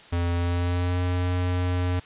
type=tone with pitch glide; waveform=square; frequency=86.4 to 89.86 Hz; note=F2 to F2; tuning=-18 to +50 cents; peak=-23 dBFS; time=0.12-2 s; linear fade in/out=10 ms; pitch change=+68 cents; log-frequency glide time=0.34-1.03 s; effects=white hiss -48 dBFS RMS until 2.05 s + resampled to 8000 Hz